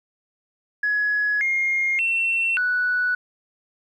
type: tone with pitch steps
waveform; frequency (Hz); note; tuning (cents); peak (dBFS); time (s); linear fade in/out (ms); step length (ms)
sine; 1683 / 2132 / 2704 / 1479; G#6 / C7 / E7 / F#6; +23 / +32 / +43 / -1; -18; 0.83-3.15; 5; 580
effects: tanh soft clip ceiling -14 dBFS + 10-bit